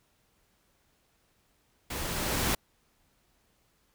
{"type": "noise with level ramp", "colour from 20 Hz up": "pink", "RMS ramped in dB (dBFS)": [-36, -27], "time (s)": [1.9, 2.55], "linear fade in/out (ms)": 5, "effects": ["pink hiss -70 dBFS RMS until 3.94 s"]}